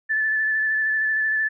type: tone with vibrato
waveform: sine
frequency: 1746 Hz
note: A6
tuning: 14 cents flat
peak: -19 dBFS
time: 0.09-1.49 s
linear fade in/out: 20 ms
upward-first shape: square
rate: 13 Hz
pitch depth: 15 cents each way
effects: none